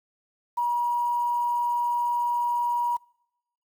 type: tone with quantisation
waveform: sine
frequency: 959 Hz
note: A#5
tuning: 49 cents sharp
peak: -22 dBFS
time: 0.57-2.97 s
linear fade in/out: 10 ms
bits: 8
effects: noise-tail reverb RT60 0.9 s tail -25 dB re dry